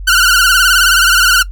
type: tone with vibrato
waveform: sawtooth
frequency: 1449 Hz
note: F#6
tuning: 37 cents flat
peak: -3 dBFS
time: 0.07-1.43 s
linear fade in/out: 10 ms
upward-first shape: sine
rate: 19 Hz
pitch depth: 98 cents each way
effects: noise-tail reverb RT60 0.1 s tail -21 dB re dry + added 46 Hz sine -22 dBFS peak until 1.51 s